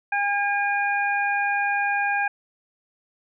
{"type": "harmonic tone", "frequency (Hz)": 810, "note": "G#5", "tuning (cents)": -43, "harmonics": [1, 2, 3], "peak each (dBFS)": [-24, -24, -28], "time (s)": [0.12, 2.28], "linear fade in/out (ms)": 5, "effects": []}